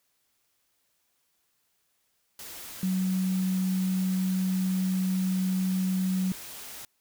sine tone in noise, 186.7 Hz, F#3, 16 cents sharp, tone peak -24 dBFS, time 2.83-6.32 s, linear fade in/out 2 ms, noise white, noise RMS -42 dBFS, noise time 2.39-6.85 s, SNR +15 dB, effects white hiss -73 dBFS RMS until 7 s

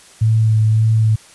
sine tone with vibrato, 110 Hz, A2, in tune, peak -10 dBFS, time 0.21-1.16 s, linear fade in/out 10 ms, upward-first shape sine, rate 1.8 Hz, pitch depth 17 cents each way, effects white hiss -44 dBFS RMS until 1.34 s + resampled to 24000 Hz

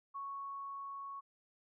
sine tone with level ramp, 1108 Hz, C#6, 1 cent flat, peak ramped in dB -40 to -43 dBFS, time 0.14-1.21 s, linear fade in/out 20 ms, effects none

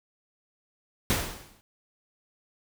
pink noise with exponential decay, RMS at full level -23 dBFS, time 1.1-1.61 s, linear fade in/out 0 ms, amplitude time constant 110 ms, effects none

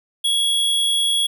square tone, 3337 Hz, G#7, 8 cents sharp, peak -17 dBFS, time 0.24-1.27 s, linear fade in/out 10 ms, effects none

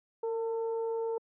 sine tone with frequency modulation, 455.5 Hz, A#4, 40 cents flat, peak -29 dBFS, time 0.23-1.18 s, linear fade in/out 5 ms, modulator 442 Hz, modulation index 0.52, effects high-pass 300 Hz 12 dB/octave

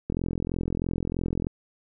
click train, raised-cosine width 3 ms, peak -15 dBFS, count 60, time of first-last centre 0.1-1.469 s, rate 43.1 Hz, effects none

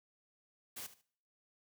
white noise with echo, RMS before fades -45 dBFS, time 0.76-0.87 s, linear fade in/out 10 ms, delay 74 ms, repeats 2, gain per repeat -14 dB, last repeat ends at 1.018 s, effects noise-tail reverb RT60 0.6 s tail -24 dB re dry + high-pass 100 Hz 12 dB/octave

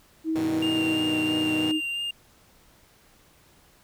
sine tone with pitch glide, 320.1 to 311.3 Hz, D#4 to D#4, +49 to +1 cents, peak -23 dBFS, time 0.24-1.81 s, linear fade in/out 50 ms, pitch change -48 cents, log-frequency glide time 0.9-1.02 s
10% pulse chord, G augmented, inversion none, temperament equal, 98 / 123.47 / 155.56 Hz, G2 / B2 / D#3, 0 / 0 / 0 cents, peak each -28 dBFS, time 0.35-1.72 s, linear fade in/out 10 ms
triangle tone with vibrato, 2794 Hz, F7, in tune, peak -26 dBFS, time 0.62-2.11 s, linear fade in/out 5 ms, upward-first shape sine, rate 3 Hz, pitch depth 14 cents each way
effects pink hiss -58 dBFS RMS until 3.83 s

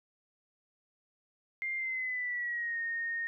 sine tone with pitch glide, 2100 to 1849.4 Hz, C7 to A#6, +6 to -14 cents, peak -32 dBFS, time 1.62-3.27 s, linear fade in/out 0 ms, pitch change -220 cents, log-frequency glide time 1.77-2.79 s, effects none

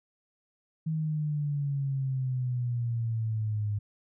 sine exponential sweep, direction down, 160 to 102.8 Hz, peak -27 dBFS, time 0.86-3.79 s, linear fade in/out 10 ms, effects none

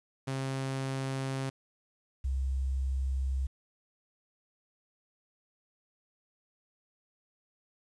sawtooth / sine tone pair in turn, 133.9 / 66.37 Hz, C3 / C2, +40 / +25 cents, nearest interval octave, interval 1215 cents, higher first, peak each -28 dBFS, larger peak neither, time 0.27-1.5 / 2.24-3.47 s, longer neither, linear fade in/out 10 ms, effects resampled to 24000 Hz + 10-bit

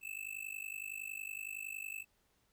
square tone with amplitude modulation, 2628 Hz, E7, 6 cents flat, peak -38 dBFS, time 0.01-2.05 s, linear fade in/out 50 ms, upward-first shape sine, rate 50.8 Hz, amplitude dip 95%, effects pink hiss -75 dBFS RMS until 2.52 s

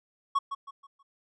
triangle tone with echo, 1108.7 Hz, C#6, in tune, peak -20 dBFS, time 0.35-0.39 s, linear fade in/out 10 ms, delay 160 ms, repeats 4, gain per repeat -9 dB, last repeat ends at 1.03 s, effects resampled to 22050 Hz

